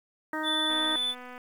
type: harmonic tone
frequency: 311.1 Hz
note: D#4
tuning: in tune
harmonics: 1 / 2 / 3 / 4 / 5 / 6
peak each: -34 / -38 / -36 / -38 / -37 / -37 dBFS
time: 0.33-0.96 s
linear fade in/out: 2 ms
type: tone with vibrato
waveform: triangle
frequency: 3494 Hz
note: A7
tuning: 13 cents flat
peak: -25 dBFS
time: 0.43-1.15 s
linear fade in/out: 50 ms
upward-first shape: triangle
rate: 16 Hz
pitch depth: 14 cents each way
type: click train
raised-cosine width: 0.5 ms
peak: -30 dBFS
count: 170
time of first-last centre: 0.7-1.379 s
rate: 249 Hz
effects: 9-bit